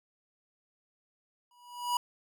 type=tone with exponential growth; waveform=square; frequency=972 Hz; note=B5; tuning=28 cents flat; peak=-25 dBFS; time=1.51-1.97 s; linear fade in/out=2 ms; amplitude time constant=100 ms; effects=none